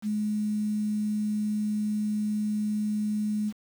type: tone with quantisation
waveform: sine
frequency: 211.2 Hz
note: G#3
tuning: 29 cents sharp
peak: -25 dBFS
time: 0.02-3.53 s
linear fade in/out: 50 ms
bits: 8
effects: none

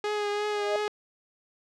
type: tone with vibrato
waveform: sawtooth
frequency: 415.3 Hz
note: G#4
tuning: in tune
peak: -23 dBFS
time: 0.04-0.88 s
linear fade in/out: 2 ms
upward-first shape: triangle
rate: 2.9 Hz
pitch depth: 26 cents each way
type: tone with exponential growth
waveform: sine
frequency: 622.3 Hz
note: D#5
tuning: in tune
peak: -23 dBFS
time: 0.47-0.76 s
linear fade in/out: 1 ms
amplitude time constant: 61 ms
effects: low-pass 5000 Hz 12 dB/octave

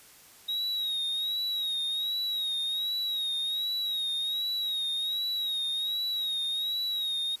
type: tone with vibrato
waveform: triangle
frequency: 3800 Hz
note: A#7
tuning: 33 cents sharp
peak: -27 dBFS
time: 0.48-7.36 s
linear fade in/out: 10 ms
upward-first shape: sine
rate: 1.3 Hz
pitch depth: 60 cents each way
effects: white hiss -54 dBFS RMS until 7.4 s + resampled to 32000 Hz

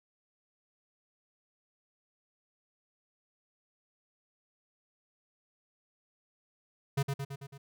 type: tone with echo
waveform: square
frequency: 138.59 Hz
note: C#3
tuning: in tune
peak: -27 dBFS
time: 6.97-7.03 s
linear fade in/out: 10 ms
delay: 110 ms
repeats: 5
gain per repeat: -4 dB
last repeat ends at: 7.58 s
effects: none

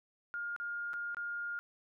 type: tone with dropouts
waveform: sine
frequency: 1415 Hz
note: F6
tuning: 22 cents sharp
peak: -36 dBFS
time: 0.34-1.59 s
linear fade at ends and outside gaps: 0 ms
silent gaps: 0.563-0.6 / 0.933-0.939 / 1.146-1.169 s
effects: none

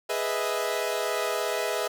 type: chord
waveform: sawtooth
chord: E major seventh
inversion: first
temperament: equal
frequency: 415.3 / 493.9 / 622.3 / 659.3 Hz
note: G#4 / B4 / D#5 / E5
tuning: 0 / 0 / 0 / 0 cents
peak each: -28 dBFS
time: 0.09-1.88 s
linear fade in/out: 10 ms
effects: none

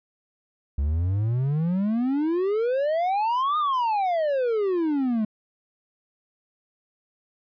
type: exponential two-way sweep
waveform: triangle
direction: up then down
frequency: 67.5 to 1244.5 to 209.1 Hz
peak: -19 dBFS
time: 0.78-5.25 s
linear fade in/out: 5 ms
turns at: 3.58 s
effects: resampled to 11025 Hz

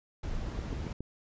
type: noise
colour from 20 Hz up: brown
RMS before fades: -36 dBFS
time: 0.23-0.93 s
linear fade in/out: 5 ms
type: click train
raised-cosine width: 3 ms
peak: -24 dBFS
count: 4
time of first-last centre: 0.59-1.006 s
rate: 7.21 Hz
effects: resampled to 16000 Hz

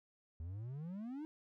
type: exponential sweep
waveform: triangle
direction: up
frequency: 77.78 to 320 Hz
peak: -40 dBFS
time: 0.4-1.25 s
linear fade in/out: 0 ms
effects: none

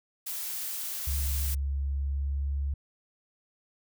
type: noise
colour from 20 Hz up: blue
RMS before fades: -35 dBFS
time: 0.26-1.55 s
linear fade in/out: 10 ms
type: tone with pitch glide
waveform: sine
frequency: 69.3 to 69.94 Hz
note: C#2 to C#2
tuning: 0 to +16 cents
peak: -27 dBFS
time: 1.07-2.74 s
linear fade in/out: 5 ms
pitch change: +16 cents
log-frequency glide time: 1.94-2.51 s
effects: none

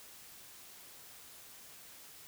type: silence
effects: white hiss -54 dBFS RMS until 2.27 s

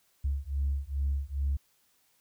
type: beating tone pair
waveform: sine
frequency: 68.5 / 70.9 Hz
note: C#2 / C#2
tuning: -20 / +40 cents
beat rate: 2.4 Hz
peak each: -30 dBFS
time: 0.24-1.57 s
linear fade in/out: 10 ms
effects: tanh soft clip ceiling -22 dBFS + white hiss -69 dBFS RMS until 2.2 s

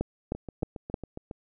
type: two click trains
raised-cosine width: 2 ms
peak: -14 / -24 dBFS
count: 4 / 8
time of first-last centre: 0.01-0.942 / 0.35-1.312 s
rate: 3.22 / 7.28 Hz
effects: none

